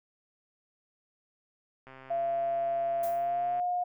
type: click train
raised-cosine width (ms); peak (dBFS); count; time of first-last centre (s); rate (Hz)
0.5; -34; 229; 1.87-3.597; 132
type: tone with pitch glide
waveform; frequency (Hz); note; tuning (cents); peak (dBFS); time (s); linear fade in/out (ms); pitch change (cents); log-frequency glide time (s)
sine; 681 to 714.9; F5 to F5; -44 to +40; -27; 2.1-3.84; 10; +84; 3.04-3.63
type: noise with exponential decay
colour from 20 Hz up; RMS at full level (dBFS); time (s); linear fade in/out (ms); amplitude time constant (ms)
violet; -39; 3.03-3.31; 5; 60
effects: none